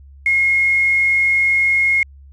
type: tone with quantisation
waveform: sine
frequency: 2154 Hz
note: C7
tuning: 50 cents sharp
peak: -12 dBFS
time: 0.26-2.03 s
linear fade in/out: 2 ms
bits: 6
effects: added 69 Hz sine -39 dBFS peak until 2.32 s + resampled to 22050 Hz